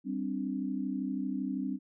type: chord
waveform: sine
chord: G suspended fourth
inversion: none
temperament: just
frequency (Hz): 196 / 261.3 / 294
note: G3 / C4 / D4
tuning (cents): 0 / -2 / +2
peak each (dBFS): -36 / -34 / -37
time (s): 0.04-1.79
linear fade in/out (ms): 50
effects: none